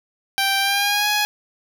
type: tone with pitch glide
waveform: 10% pulse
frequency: 784 to 835.4 Hz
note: G5 to G#5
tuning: 0 to +10 cents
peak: -9 dBFS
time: 0.38-1.25 s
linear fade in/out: 0 ms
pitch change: +110 cents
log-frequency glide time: 0.6-1.08 s
effects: none